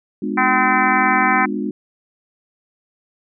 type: chord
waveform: sine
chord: G# diminished seventh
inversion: none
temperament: just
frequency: 207.7 / 249.2 / 299 / 358.8 Hz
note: G#3 / B3 / D4 / F4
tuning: 0 / +16 / +31 / +47 cents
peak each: -24 / -26 / -25 / -28 dBFS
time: 0.22-1.71 s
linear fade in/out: 5 ms
type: harmonic tone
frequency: 256.3 Hz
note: C4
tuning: 36 cents flat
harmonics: 3 / 4 / 5 / 6 / 7 / 8 / 9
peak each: -19 / -20 / -21 / -22 / -22 / -23 / -24 dBFS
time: 0.37-1.46 s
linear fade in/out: 10 ms
effects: none